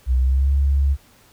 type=tone with pitch glide; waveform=sine; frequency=63.3 to 69.43 Hz; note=B1 to C#2; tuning=+43 to +3 cents; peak=-14 dBFS; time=0.06-0.97 s; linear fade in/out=50 ms; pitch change=+160 cents; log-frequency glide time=0.17-0.51 s; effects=pink hiss -53 dBFS RMS until 1.32 s